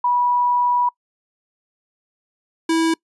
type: tone pair in turn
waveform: sine / square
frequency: 976 / 326.6 Hz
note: B5 / E4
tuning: -21 / -16 cents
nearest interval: octave + perfect fifth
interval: 1895 cents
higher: first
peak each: -15 / -16 dBFS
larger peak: first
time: 0.04-0.89 / 2.69-2.94 s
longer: first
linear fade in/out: 5 ms
effects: noise-tail reverb RT60 0.1 s tail -25 dB re dry + resampled to 24000 Hz